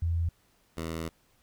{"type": "tone pair in turn", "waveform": ["sine", "10% pulse"], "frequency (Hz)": [83.9, 81.61], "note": ["E2", "E2"], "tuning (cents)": [31, -17], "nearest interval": "unison", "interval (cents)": 48, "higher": "first", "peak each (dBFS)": -25, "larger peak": "neither", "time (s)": [[0.02, 0.29], [0.77, 1.09]], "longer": "second", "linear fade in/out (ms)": 5, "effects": ["pink hiss -67 dBFS RMS until 1.42 s"]}